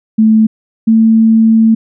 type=tone pair in turn; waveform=sine; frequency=219.3 / 223.4 Hz; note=A3 / A3; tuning=-6 / +27 cents; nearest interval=unison; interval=33 cents; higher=second; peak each=-4 dBFS; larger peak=neither; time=0.18-0.47 / 0.87-1.75 s; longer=second; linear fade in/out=10 ms; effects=none